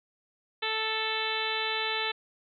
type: harmonic tone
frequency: 440 Hz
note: A4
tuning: in tune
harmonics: 1 / 2 / 3 / 4 / 5 / 6 / 7 / 8 / 9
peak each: -37 / -36 / -38 / -36 / -37 / -36 / -38 / -36 / -37 dBFS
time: 0.62-2.12 s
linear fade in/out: 10 ms
effects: none